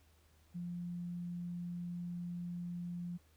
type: tone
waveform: sine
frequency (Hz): 174.61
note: F3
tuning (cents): 0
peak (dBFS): -39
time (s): 0.54-3.18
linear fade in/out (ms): 20
effects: added 78 Hz sine -66 dBFS peak until 3.36 s + pink hiss -71 dBFS RMS until 3.36 s